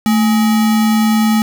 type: tone with sample-and-hold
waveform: sine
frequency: 220 Hz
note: A3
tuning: in tune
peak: -9 dBFS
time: 0.06-1.42 s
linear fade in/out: 0 ms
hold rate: 1050 Hz
effects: none